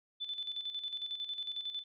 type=tone with tremolo; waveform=sine; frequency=3509 Hz; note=A7; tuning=5 cents flat; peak=-35 dBFS; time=0.2-1.84 s; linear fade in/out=20 ms; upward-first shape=square; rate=11 Hz; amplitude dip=60%; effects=none